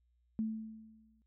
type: tone with exponential decay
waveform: sine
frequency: 220 Hz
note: A3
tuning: in tune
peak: -30 dBFS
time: 0.39-1.22 s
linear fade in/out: 0 ms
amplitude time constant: 180 ms
effects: added 60 Hz sine -70 dBFS peak until 1.26 s